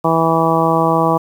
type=harmonic tone; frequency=163.6 Hz; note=E3; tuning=13 cents flat; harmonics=1 / 2 / 3 / 4 / 5 / 6 / 7; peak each=-19 / -19 / -19 / -19 / -19 / -19 / -19 dBFS; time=0.04-1.18 s; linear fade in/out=10 ms; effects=7-bit